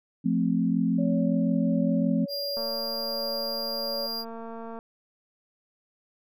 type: chord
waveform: sine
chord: F major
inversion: none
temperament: equal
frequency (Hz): 174.61 / 220 / 261.6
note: F3 / A3 / C4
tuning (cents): 0 / 0 / 0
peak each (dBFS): -26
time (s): 0.24-2.26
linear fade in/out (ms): 20
type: tone with tremolo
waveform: sine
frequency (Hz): 565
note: C#5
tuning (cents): +33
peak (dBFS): -31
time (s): 0.98-4.07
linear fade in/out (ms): 10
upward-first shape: sine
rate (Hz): 1.4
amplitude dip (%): 35
type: tone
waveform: square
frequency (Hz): 4800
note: D8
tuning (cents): +37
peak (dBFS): -31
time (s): 2.28-4.25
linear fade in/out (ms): 50
type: click train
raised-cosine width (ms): 1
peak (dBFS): -27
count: 507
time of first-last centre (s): 2.57-4.789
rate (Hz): 228
effects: none